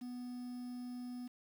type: tone with quantisation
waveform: triangle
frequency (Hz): 246.9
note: B3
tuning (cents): 0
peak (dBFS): -40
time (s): 0.01-1.28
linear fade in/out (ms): 10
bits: 10
effects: none